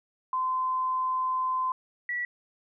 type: tone pair in turn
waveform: sine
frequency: 1030 / 1944.4 Hz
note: C6 / B6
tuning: -28 / -28 cents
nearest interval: major seventh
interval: 1100 cents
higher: second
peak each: -25 / -28 dBFS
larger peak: first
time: 0.33-1.72 / 2.09-2.25 s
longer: first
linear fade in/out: 2 ms
effects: none